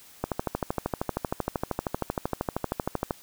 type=click train; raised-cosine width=1 ms; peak=-12 dBFS; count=38; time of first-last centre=0.24-3.108 s; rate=12.9 Hz; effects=white hiss -52 dBFS RMS until 3.22 s